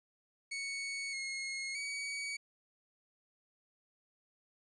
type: tone with pitch steps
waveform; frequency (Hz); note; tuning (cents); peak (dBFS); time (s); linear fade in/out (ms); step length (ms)
sawtooth; 2221 / 2160 / 2261; C#7 / C#7 / C#7; +3 / -45 / +34; -34; 0.51-2.37; 10; 620
effects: resampled to 22050 Hz + 12-bit